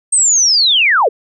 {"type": "linear sweep", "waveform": "sine", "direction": "down", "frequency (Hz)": [8510, 370], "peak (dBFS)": -8, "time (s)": [0.12, 1.09], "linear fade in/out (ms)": 10, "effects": []}